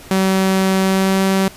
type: tone with pitch glide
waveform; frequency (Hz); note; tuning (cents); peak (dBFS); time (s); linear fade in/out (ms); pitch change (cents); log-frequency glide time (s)
sawtooth; 190.5 to 192.16; G3 to G3; -49 to -34; -9; 0.11-1.48; 2; +15; 0.8-1.22
effects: pink hiss -39 dBFS RMS until 1.56 s + resampled to 32000 Hz